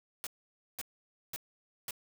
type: noise bursts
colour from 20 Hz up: white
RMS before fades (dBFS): -39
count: 4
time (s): 0.24-1.908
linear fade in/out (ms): 0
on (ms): 27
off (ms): 520
effects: none